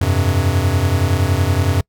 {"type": "chord", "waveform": "square", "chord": "F suspended second", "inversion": "none", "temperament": "equal", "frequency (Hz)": [87.31, 98, 130.81], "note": ["F2", "G2", "C3"], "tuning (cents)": [0, 0, 0], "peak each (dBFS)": [-18, -18, -22], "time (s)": [0.01, 1.81], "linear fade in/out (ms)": 5, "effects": ["noise-tail reverb RT60 0.1 s tail -26 dB re dry"]}